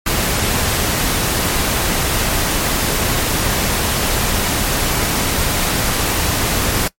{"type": "noise", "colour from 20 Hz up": "pink", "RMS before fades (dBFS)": -17, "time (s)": [0.06, 6.88], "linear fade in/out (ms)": 5, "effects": ["noise-tail reverb RT60 0.1 s tail -20 dB re dry", "MP3 64 kbps"]}